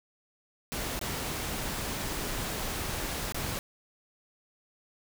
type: noise with dropouts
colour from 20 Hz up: pink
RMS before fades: -34 dBFS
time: 0.72-3.59 s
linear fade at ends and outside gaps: 0 ms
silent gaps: 0.992-1.013 / 3.322-3.345 s
effects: none